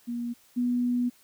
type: tone pair in turn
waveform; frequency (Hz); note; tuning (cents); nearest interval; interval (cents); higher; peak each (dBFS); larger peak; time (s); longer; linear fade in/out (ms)
sine; 238.3 / 244.7; A#3 / B3; +38 / -16; unison; 46; second; -29 / -23; second; 0.07-0.34 / 0.56-1.1; second; 20
effects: white hiss -60 dBFS RMS until 1.23 s